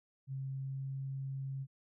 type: tone with pitch glide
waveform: sine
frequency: 134.5 to 135.28 Hz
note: C3 to C#3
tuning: +48 to -42 cents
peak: -37 dBFS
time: 0.27-1.67 s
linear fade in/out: 50 ms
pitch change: +10 cents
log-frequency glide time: 0.52-0.91 s
effects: none